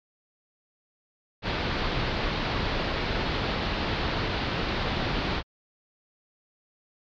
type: low-pass noise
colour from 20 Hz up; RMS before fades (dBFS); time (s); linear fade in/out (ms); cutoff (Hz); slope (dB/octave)
pink; -28; 1.42-5.43; 50; 4600; 48
effects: MP3 96 kbps